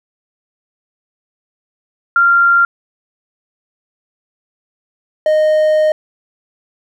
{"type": "tone pair in turn", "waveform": ["sine", "triangle"], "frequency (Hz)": [1387, 617.8], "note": ["F6", "D#5"], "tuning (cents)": [-12, -12], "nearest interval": "octave + major second", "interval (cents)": 1400, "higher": "first", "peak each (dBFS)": -7, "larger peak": "neither", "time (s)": [[2.16, 2.65], [5.26, 5.92]], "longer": "second", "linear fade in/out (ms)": 2, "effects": []}